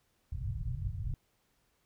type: low-pass noise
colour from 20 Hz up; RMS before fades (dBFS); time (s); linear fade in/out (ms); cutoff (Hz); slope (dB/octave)
white; -36; 0.32-1.14; 2; 130; 48
effects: pink hiss -74 dBFS RMS until 1.85 s